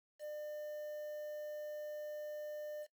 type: tone with quantisation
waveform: triangle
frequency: 600 Hz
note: D5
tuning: 37 cents sharp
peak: -40 dBFS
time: 0.19-2.87 s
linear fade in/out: 50 ms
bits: 10
effects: noise-tail reverb RT60 0.1 s tail -18 dB re dry